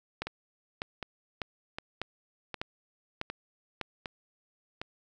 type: two click trains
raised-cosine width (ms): 0.3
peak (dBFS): -20 / -17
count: 7 / 7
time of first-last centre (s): 0.27-4.815 / 0.22-3.813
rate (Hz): 1.32 / 1.67
effects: none